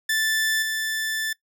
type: tone with level steps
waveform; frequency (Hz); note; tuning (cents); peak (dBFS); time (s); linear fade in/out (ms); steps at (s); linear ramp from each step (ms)
sawtooth; 1760; A6; 0; -17 / -21; 0.09-1.33; 5; 0.62; 5
effects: noise-tail reverb RT60 0.1 s tail -20 dB re dry